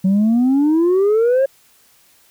sine exponential sweep, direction up, 185 to 552 Hz, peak -9 dBFS, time 0.04-1.46 s, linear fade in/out 10 ms, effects tanh soft clip ceiling -10 dBFS + white hiss -53 dBFS RMS until 2.3 s

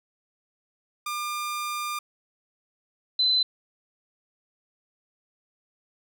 sawtooth / sine tone pair in turn, 1200 / 4036 Hz, D6 / B7, +37 / +37 cents, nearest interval octave + major sixth, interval 2100 cents, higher second, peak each -25 / -19 dBFS, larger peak second, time 1.06-1.99 / 3.19-3.43 s, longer first, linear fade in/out 5 ms, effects none

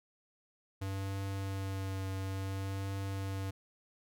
square tone with vibrato, 96.8 Hz, G2, 21 cents flat, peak -36 dBFS, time 0.81-3.51 s, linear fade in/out 10 ms, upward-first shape triangle, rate 0.58 Hz, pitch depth 20 cents each way, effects none

